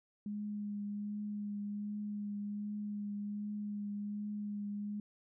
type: tone with vibrato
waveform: sine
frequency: 206.5 Hz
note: G#3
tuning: 10 cents flat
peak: -37 dBFS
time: 0.26-5 s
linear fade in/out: 2 ms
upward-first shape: triangle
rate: 1.3 Hz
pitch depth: 19 cents each way
effects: none